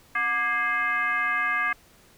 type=tone with frequency modulation; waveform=sine; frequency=1644 Hz; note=G#6; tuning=18 cents flat; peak=-22 dBFS; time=0.15-1.73 s; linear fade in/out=5 ms; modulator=457 Hz; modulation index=1.3; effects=pink hiss -56 dBFS RMS until 2.17 s